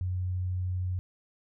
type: tone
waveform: sine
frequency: 91.3 Hz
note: F#2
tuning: 23 cents flat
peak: -28 dBFS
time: 0.01-0.99 s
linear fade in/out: 0 ms
effects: none